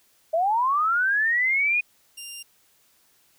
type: linear sweep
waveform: sine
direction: up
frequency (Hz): 622.3 to 2489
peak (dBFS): -19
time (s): 0.33-1.81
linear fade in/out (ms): 10
type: tone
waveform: 15% pulse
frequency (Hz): 2793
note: F7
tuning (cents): -1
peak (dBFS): -29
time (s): 2.17-2.43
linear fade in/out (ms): 10
effects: white hiss -62 dBFS RMS until 3.38 s